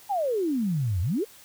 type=exponential two-way sweep; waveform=sine; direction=down then up; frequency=856 to 82.41 to 486.3 Hz; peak=-23 dBFS; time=0.09-1.25 s; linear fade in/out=20 ms; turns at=1.01 s; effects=white hiss -51 dBFS RMS until 1.44 s